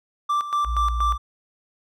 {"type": "tone with tremolo", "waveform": "triangle", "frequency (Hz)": 1174.7, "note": "D6", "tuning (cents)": 0, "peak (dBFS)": -17, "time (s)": [0.29, 1.18], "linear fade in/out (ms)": 10, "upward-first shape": "square", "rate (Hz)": 4.2, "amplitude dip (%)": 70}
{"type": "tone", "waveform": "sine", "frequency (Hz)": 58.27, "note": "A#1", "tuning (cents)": 0, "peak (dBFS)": -22, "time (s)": [0.64, 1.18], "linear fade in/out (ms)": 50}
{"effects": []}